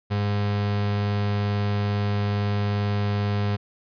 35% pulse tone, 102.3 Hz, G#2, 26 cents flat, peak -20 dBFS, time 0.1-3.57 s, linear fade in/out 20 ms, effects resampled to 11025 Hz

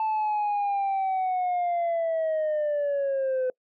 sine linear sweep, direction down, 880 to 506 Hz, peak -21 dBFS, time 0-3.5 s, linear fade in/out 2 ms, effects noise-tail reverb RT60 0.1 s tail -26 dB re dry + tanh soft clip ceiling -22 dBFS

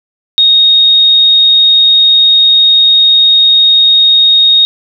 sine tone, 3729 Hz, A#7, in tune, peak -3 dBFS, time 0.38-4.65 s, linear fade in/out 0 ms, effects none

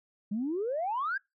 sine exponential sweep, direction up, 196 to 1661.2 Hz, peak -28 dBFS, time 0.31-1.18 s, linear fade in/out 10 ms, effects noise-tail reverb RT60 0.2 s tail -24 dB re dry + tanh soft clip ceiling -24 dBFS

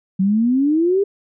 sine exponential sweep, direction up, 185 to 410 Hz, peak -13 dBFS, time 0.19-1.04 s, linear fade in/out 10 ms, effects none

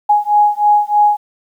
sine beating tone pair, 831 / 834.2 Hz, G#5 / G#5, +1 / +7 cents, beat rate 3.2 Hz, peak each -12 dBFS, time 0.09-1.17 s, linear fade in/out 10 ms, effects 8-bit

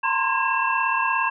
sine tone cluster, 914 / 1026 / 1063 / 1630 / 2683 Hz, A#5 / C6 / C6 / G#6 / E7, -34 / -34 / +27 / -33 / +30 cents, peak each -26 dBFS, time 0.03-1.3 s, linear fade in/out 10 ms, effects none

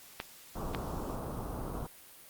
clicks, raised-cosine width 0.3 ms, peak -18 / -18 dBFS, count 2, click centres 0.201 / 0.748 s
pink low-pass noise, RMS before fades -38 dBFS, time 0.55-1.87 s, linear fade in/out 10 ms, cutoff 1300 Hz, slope 48 dB/octave
effects white hiss -54 dBFS RMS until 2.29 s + Opus 48 kbps

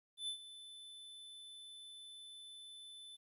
square tone with ADSR envelope, 3514 Hz, A7, 3 cents flat, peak -38 dBFS, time 0.17-3.17 s, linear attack 110 ms, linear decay 92 ms, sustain -14 dB, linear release 20 ms, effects resampled to 32000 Hz + 13-bit

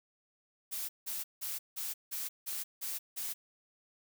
blue noise bursts, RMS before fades -38 dBFS, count 8, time 0.71-3.34 s, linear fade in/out 20 ms, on 180 ms, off 170 ms, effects none

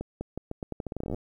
accelerating click train, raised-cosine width 2 ms, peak -20 dBFS, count 19, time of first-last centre 0.01-1.145 s, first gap 200 ms, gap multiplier 0.83, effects 10-bit

